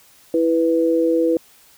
sine tone pair together, 329.6 / 493.9 Hz, E4 / B4, 0 / 0 cents, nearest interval perfect fifth, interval 700 cents, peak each -17 dBFS, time 0.34-1.37 s, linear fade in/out 2 ms, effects white hiss -51 dBFS RMS until 1.77 s

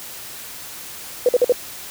sine tone bursts, 494.5 Hz, B4, 2 cents sharp, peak -10 dBFS, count 4, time 1.26-1.523 s, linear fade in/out 2 ms, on 29 ms, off 49 ms, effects white hiss -35 dBFS RMS until 1.9 s

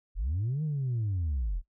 sine linear two-way sweep, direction up then down, 36.1 to 158 to 36.1 Hz, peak -26 dBFS, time 0.15-1.62 s, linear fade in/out 50 ms, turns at 0.63 s, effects noise-tail reverb RT60 0.1 s tail -17 dB re dry + tanh soft clip ceiling -25 dBFS

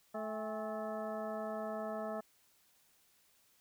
harmonic tone with a mistuned harmonic, 217.3 Hz, A3, 21 cents flat, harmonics 1 / 2 / 3 / 4 / 5 / 6 / 8, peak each -44 / -46 / -40 / -48 / -51 / -48 / -55 dBFS, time 0.14-2.21 s, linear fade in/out 10 ms, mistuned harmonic 4, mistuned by -100 cents, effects white hiss -70 dBFS RMS until 3.6 s

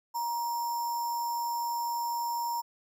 sine tone with sample-and-hold, 944 Hz, A#5, 22 cents sharp, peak -29 dBFS, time 0.14-2.62 s, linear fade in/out 20 ms, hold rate 6300 Hz, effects none

